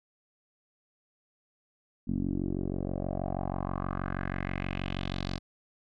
10% pulse tone with low-pass filter sweep, 46.25 Hz, F#1, in tune, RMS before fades -33 dBFS, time 2.07-5.39 s, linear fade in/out 20 ms, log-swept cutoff 240 to 4700 Hz, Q 3.2, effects none

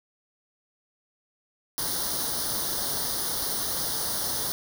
white noise with comb filter, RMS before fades -29 dBFS, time 1.78-4.52 s, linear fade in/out 0 ms, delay 0.2 ms, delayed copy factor +0.9, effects none

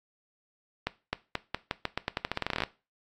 accelerating click train, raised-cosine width 0.3 ms, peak -12 dBFS, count 21, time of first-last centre 0.87-2.636 s, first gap 260 ms, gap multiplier 0.86, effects noise-tail reverb RT60 0.3 s tail -18 dB re dry + AAC 64 kbps

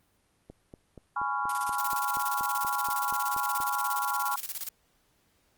click train, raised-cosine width 2 ms, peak -31 dBFS, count 14, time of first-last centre 0.5-3.603 s, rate 4.19 Hz
sine chord, C# dominant seventh, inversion second, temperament just, 831.5 / 997.9 / 1108.7 / 1385.9 Hz, G#5 / B5 / C#6 / E#6, +2 / +18 / 0 / -14 cents, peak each -33 dBFS, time 1.16-4.36 s, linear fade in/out 5 ms
blue noise with tremolo, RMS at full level -34 dBFS, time 1.49-4.69 s, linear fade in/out 5 ms, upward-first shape square, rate 17 Hz, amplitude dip 75%
effects pink hiss -69 dBFS RMS until 5.57 s + Opus 32 kbps

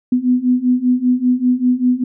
sine beating tone pair, 246.9 / 252 Hz, B3 / B3, 0 / +35 cents, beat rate 5.1 Hz, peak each -16 / -14 dBFS, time 0.12-2.04 s, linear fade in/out 5 ms, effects none

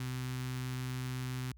sawtooth tone with notch filter, 127.7 Hz, C3, 42 cents flat, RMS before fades -38 dBFS, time 0-1.52 s, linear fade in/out 5 ms, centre 570 Hz, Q 0.53, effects added 60 Hz sine -53 dBFS peak until 1.57 s

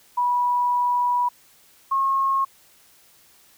sine tone pair in turn, 977 / 1083.5 Hz, B5 / C#6, -19 / -40 cents, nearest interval major second, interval 179 cents, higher second, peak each -18 / -18 dBFS, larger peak neither, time 0.17-1.29 / 1.91-2.45 s, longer first, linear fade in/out 10 ms, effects white hiss -55 dBFS RMS until 3.57 s

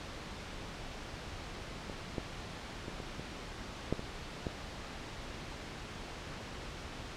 clicks, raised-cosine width 2 ms, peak -27 / -21 / -27 / -28 / -29 / -16 / -26 / -21 dBFS, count 8, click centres 1.898 / 2.182 / 2.882 / 3.002 / 3.196 / 3.926 / 3.994 / 4.468 s, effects pink hiss -44 dBFS RMS until 7.16 s + low-pass 5000 Hz 12 dB/octave

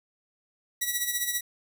5% pulse tone with tremolo, 1938 Hz, B6, 33 cents flat, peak -14 dBFS, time 0.81-1.41 s, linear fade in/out 10 ms, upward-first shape sine, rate 15 Hz, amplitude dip 60%, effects none

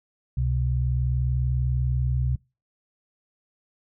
sine tone pair together, 66.59 / 126.8 Hz, C2 / B2, +31 / +46 cents, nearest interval major seventh, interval 1115 cents, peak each -24 dBFS, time 0.37-2.36 s, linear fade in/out 5 ms, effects noise-tail reverb RT60 0.3 s tail -25 dB re dry

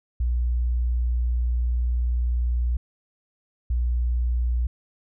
sine tone pair in turn, 60.2 / 60.2 Hz, B1 / B1, -44 / -44 cents, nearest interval unison, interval 0 cents, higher neither, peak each -20 dBFS, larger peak neither, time 0.2-2.77 / 3.7-4.67 s, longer first, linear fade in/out 5 ms, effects none

